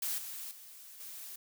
blue noise with level steps, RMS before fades -35 / -43 / -52 / -46 dBFS, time 0.02-1.36 s, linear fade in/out 5 ms, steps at 0.18 / 0.51 / 1 s, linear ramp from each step 2 ms, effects none

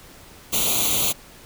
white noise with comb filter, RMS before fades -21 dBFS, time 0.52-1.13 s, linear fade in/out 20 ms, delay 0.29 ms, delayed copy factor +0.9, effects pink hiss -46 dBFS RMS until 1.45 s

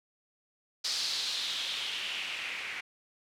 blue noise with low-pass filter sweep, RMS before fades -35 dBFS, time 0.84-2.81 s, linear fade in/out 10 ms, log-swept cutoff 4800 to 2200 Hz, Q 3.4, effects none

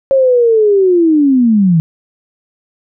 sine linear sweep, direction down, 547 to 156.1 Hz, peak -6 dBFS, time 0.11-1.8 s, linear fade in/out 0 ms, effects none

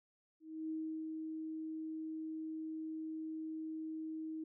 sine tone with ADSR envelope, 316.6 Hz, D#4, 30 cents sharp, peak -37 dBFS, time 0.4-4.44 s, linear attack 300 ms, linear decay 350 ms, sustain -3 dB, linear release 6 ms, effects none

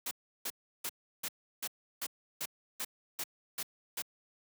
white noise bursts, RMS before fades -37 dBFS, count 11, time 0.06-4.021 s, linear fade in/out 5 ms, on 51 ms, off 340 ms, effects high-pass 150 Hz 12 dB/octave

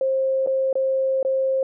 sine tone with dropouts, 531 Hz, C5, 25 cents sharp, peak -18 dBFS, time 0.01-1.63 s, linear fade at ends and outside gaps 2 ms, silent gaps 0.463-0.472 / 0.729-0.754 / 1.229-1.249 s, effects none

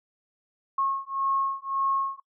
sine beating tone pair, 1087 / 1088.8 Hz, C#6 / C#6, -34 / -31 cents, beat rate 1.8 Hz, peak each -28 dBFS, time 0.78-2.2 s, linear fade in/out 5 ms, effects noise-tail reverb RT60 0.1 s tail -22 dB re dry

